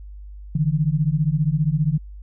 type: beating tone pair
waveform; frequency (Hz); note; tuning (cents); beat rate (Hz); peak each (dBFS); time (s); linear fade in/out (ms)
sine; 145.4 / 160.4; D3 / E3; -17 / -47; 15; -20; 0.55-1.98; 5
effects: added 50 Hz sine -35 dBFS peak until 2.22 s